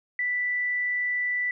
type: tone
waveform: sine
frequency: 1975.5 Hz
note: B6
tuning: in tune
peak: -24 dBFS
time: 0.19-1.51 s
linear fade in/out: 2 ms
effects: none